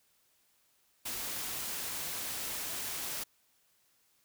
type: noise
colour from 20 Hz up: white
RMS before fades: -38 dBFS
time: 1.05-3.24 s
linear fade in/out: 10 ms
effects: white hiss -71 dBFS RMS until 4.24 s